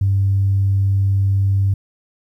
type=tone; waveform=sine; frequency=98 Hz; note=G2; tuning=in tune; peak=-12 dBFS; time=0.01-1.74 s; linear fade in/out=5 ms; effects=tanh soft clip ceiling -8 dBFS + 9-bit